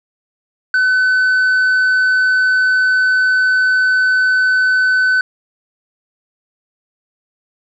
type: tone with tanh clipping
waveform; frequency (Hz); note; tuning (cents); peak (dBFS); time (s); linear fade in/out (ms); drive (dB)
sine; 1511; F#6; +36; -11; 0.74-5.21; 2; 3
effects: none